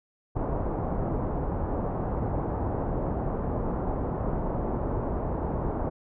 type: low-pass noise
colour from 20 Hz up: pink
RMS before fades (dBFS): -29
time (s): 0.35-5.9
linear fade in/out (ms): 20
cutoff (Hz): 950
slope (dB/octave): 24
effects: none